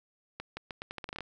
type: accelerating click train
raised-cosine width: 0.3 ms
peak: -22 dBFS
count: 12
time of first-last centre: 0.4-1.207 s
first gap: 170 ms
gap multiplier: 0.81
effects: none